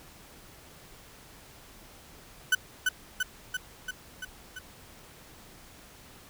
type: tone with echo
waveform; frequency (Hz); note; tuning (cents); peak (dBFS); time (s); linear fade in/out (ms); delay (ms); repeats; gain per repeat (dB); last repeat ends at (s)
35% pulse; 1500; F#6; +23; -18; 2.52-2.55; 5; 340; 6; -3; 4.59
effects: pink hiss -52 dBFS RMS until 6.29 s